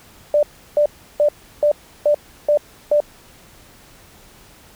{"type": "tone bursts", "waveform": "sine", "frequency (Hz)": 591, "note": "D5", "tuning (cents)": 11, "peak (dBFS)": -11, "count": 7, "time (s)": [0.34, 3.003], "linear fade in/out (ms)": 2, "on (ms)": 89, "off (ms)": 340, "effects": ["pink hiss -47 dBFS RMS until 4.75 s"]}